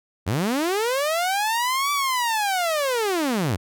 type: linear two-way sweep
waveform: sawtooth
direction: up then down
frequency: 77.78 to 1163 to 77.78 Hz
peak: -17 dBFS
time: 0.26-3.57 s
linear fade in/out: 20 ms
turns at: 1.92 s
effects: none